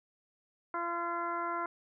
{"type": "harmonic tone", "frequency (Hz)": 342.4, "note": "F4", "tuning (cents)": -34, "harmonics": [1, 2, 3, 4, 5, 6], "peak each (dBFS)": [-41, -40, -36, -37, -49, -49], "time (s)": [0.74, 1.66], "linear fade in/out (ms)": 2, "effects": []}